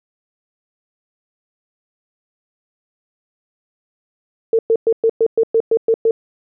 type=tone bursts; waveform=sine; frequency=451.9 Hz; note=A4; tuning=46 cents sharp; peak=-10 dBFS; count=10; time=4.53-6.11 s; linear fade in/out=2 ms; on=59 ms; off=110 ms; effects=none